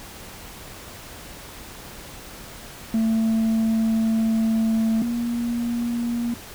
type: tone pair in turn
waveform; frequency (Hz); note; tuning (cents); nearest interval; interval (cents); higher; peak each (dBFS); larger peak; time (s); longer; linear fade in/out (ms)
sine; 223.3 / 236.8; A3 / A#3; +26 / +27; minor second; 101; second; -15 / -21; first; 2.94-5.02 / 5.02-6.34; first; 2
effects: tanh soft clip ceiling -17 dBFS + pink hiss -40 dBFS RMS until 6.54 s

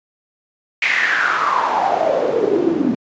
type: noise with band-pass filter sweep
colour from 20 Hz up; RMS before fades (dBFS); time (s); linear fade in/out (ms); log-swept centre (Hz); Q
pink; -17; 0.82-2.95; 2; 2300 to 250; 6.7
effects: high-pass 150 Hz 12 dB/octave + resampled to 16000 Hz

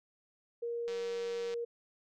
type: tone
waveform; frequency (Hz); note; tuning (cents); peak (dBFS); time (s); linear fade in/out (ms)
sine; 470.4; A#4; +16; -34; 0.62-1.65; 10
type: click train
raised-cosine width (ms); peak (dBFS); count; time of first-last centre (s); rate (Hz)
0.2; -31; 127; 0.88-1.54; 191
effects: none

